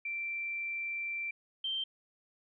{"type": "tone pair in turn", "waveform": "sine", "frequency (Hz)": [2349, 3136], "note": ["D7", "G7"], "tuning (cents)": [0, 0], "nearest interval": "perfect fourth", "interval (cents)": 500, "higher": "second", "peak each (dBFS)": [-34, -32], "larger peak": "second", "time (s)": [[0.05, 1.31], [1.64, 1.84]], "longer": "first", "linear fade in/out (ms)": 5, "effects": []}